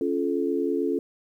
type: chord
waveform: sine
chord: Db augmented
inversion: none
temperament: just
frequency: 277.2 / 346.5 / 433.1 Hz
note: Db4 / F4 / A4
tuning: 0 / -14 / -27 cents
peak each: -27 dBFS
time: 0.01-0.99 s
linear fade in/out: 2 ms
effects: 10-bit